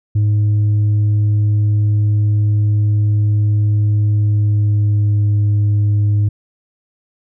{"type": "tone with pitch glide", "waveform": "sine", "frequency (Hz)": [104.8, 103.6], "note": ["G#2", "G#2"], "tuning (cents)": [16, -4], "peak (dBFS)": -8, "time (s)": [0.15, 6.29], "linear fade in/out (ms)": 10, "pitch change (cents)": -20, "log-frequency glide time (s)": [4.12, 5.26], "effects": ["tanh soft clip ceiling -10 dBFS"]}